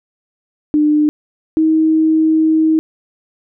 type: tone pair in turn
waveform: sine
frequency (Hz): 300.4 / 316.7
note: D4 / D#4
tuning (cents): +39 / +31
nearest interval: minor second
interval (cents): 92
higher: second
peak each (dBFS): -9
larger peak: neither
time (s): 0.74-1.09 / 1.57-2.79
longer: second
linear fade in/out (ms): 0
effects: none